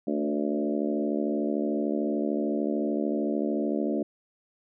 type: harmonic tone with a mistuned harmonic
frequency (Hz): 73.42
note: D2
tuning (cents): 0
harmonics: 3 / 4 / 5 / 6 / 7 / 8 / 9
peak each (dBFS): -30 / -29 / -32 / -38 / -37 / -35 / -39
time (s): 0.07-4.03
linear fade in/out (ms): 5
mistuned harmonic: 4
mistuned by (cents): -16
effects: none